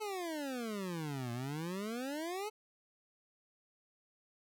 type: exponential two-way sweep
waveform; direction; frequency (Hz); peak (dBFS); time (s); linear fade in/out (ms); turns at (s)
25% pulse; down then up; 438.8 to 116.5 to 438.8; -34; 0-2.5; 20; 1.32
effects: none